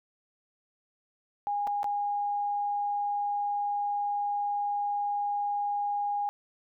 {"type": "tone with dropouts", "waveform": "sine", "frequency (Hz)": 818, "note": "G#5", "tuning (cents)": -26, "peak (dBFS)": -27, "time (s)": [1.47, 6.29], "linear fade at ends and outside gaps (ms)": 0, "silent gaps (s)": [[1.67, 1.674], [1.831, 1.843]], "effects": []}